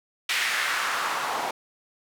white noise with band-pass filter sweep, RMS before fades -27 dBFS, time 0.29-1.51 s, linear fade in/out 5 ms, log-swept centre 2300 to 760 Hz, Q 1.8, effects none

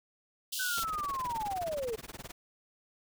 pink high-pass noise, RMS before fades -36 dBFS, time 0.52-0.84 s, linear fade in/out 10 ms, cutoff 2800 Hz, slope 96 dB/octave
sine linear sweep, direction down, 1531 to 425.8 Hz, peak -32 dBFS, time 0.59-1.96 s, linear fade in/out 10 ms
pink noise with tremolo, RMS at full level -42 dBFS, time 0.77-2.32 s, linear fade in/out 10 ms, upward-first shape sine, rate 19 Hz, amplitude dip 100%
effects none

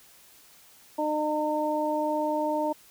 harmonic tone, 303.7 Hz, D#4, 42 cents flat, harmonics 1 / 2 / 3, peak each -30 / -28 / -29 dBFS, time 0.98-2.73 s, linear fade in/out 10 ms, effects white hiss -55 dBFS RMS until 2.9 s

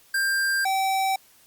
square tone pair in turn, 1589 / 770.5 Hz, G6 / G5, +23 / -30 cents, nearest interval octave + minor second, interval 1253 cents, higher first, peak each -22 dBFS, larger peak neither, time 0.14-0.65 / 0.65-1.16 s, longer neither, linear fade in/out 5 ms, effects white hiss -56 dBFS RMS until 1.46 s + Opus 48 kbps

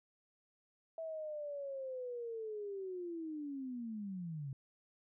sine linear sweep, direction down, 656 to 130.81 Hz, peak -40 dBFS, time 0.98-4.53 s, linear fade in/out 2 ms, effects none

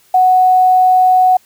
sine tone with quantisation, 740 Hz, F#5, in tune, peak -6 dBFS, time 0.14-1.37 s, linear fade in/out 5 ms, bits 6, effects white hiss -51 dBFS RMS until 1.45 s

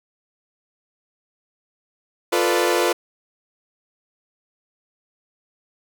sawtooth chord, B half-diminished seventh, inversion second, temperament equal, 349.2 / 440 / 493.9 / 587.3 Hz, F4 / A4 / B4 / D5, 0 / 0 / 0 / 0 cents, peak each -17 / -20 / -18 / -22 dBFS, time 2.32-2.93 s, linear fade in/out 10 ms, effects none

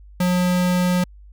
square tone, 179.9 Hz, F#3, 48 cents flat, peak -17 dBFS, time 0.2-1.04 s, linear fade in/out 5 ms, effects added 50 Hz sine -41 dBFS peak until 1.32 s

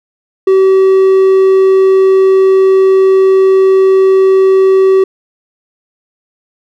triangle tone with hard clipping, 382.3 Hz, G4, 43 cents flat, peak -5 dBFS, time 0.47-5.04 s, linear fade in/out 5 ms, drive 6 dB, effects none

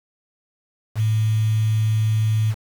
sine tone with quantisation, 109.2 Hz, A2, 13 cents flat, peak -16 dBFS, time 0.95-2.55 s, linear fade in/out 50 ms, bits 6, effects none

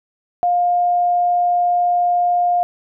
sine tone, 707 Hz, F5, 21 cents sharp, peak -13 dBFS, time 0.43-2.63 s, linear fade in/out 0 ms, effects none

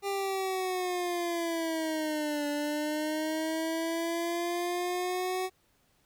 25% pulse linear two-way sweep, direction down then up, 400 to 290.8 to 374 Hz, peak -26 dBFS, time 0.02-5.5 s, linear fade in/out 50 ms, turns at 2.47 s, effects pink hiss -69 dBFS RMS until 6.05 s

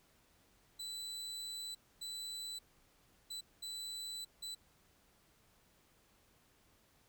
35% pulse tone bursts at uneven times, 3985 Hz, B7, 15 cents sharp, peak -40 dBFS, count 5, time 0.79-1.75 / 2.01-2.59 / 3.3-3.41 / 3.62-4.25 / 4.42-4.55 s, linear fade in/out 10 ms, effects pink hiss -70 dBFS RMS until 7.08 s

